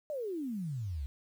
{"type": "exponential sweep", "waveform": "sine", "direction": "down", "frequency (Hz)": [622.3, 63.5], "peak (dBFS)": -34, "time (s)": [0.1, 1.06], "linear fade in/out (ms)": 0, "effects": ["10-bit"]}